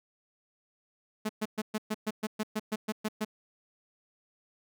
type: tone bursts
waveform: sawtooth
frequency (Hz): 215.3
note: A3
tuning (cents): -37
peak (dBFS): -25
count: 13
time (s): 1.25-3.249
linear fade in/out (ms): 10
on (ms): 43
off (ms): 120
effects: none